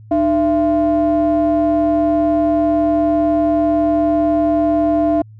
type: ring-modulated tone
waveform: triangle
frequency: 185 Hz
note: F#3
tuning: in tune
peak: -7 dBFS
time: 0.11-5.22 s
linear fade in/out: 5 ms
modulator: 488 Hz
effects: added 108 Hz sine -37 dBFS peak until 5.39 s